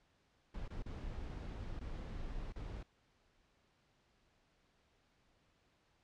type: noise with dropouts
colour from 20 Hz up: brown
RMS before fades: -44 dBFS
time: 0.54-2.83 s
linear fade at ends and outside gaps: 5 ms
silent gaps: 0.68-0.703 / 0.825-0.859 / 1.794-1.81 / 2.524-2.558 s
effects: pink hiss -74 dBFS RMS until 6.03 s + low-pass 5000 Hz 12 dB/octave

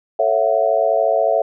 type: chord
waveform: sine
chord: F# minor seventh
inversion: first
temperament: just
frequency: 444 / 555 / 666 / 740 Hz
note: A4 / C#5 / E5 / F#5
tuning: +16 / +2 / +18 / 0 cents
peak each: -22 / -19 / -16 / -22 dBFS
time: 0.19-1.42 s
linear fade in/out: 5 ms
effects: none

